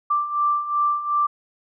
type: beating tone pair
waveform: sine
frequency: 1174.7 / 1177.4 Hz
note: D6 / D6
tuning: 0 / +4 cents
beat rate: 2.7 Hz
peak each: -25 / -20 dBFS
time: 0.1-1.27 s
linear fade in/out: 10 ms
effects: none